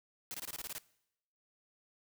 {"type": "noise bursts", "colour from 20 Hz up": "white", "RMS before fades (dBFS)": -42, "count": 9, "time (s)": [0.31, 0.782], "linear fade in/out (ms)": 0, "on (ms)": 32, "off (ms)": 23, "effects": ["noise-tail reverb RT60 0.8 s tail -21 dB re dry"]}